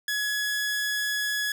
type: tone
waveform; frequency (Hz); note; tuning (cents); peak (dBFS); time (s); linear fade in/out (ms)
sawtooth; 1687; G#6; +27; -22; 0.08-1.52; 2
effects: none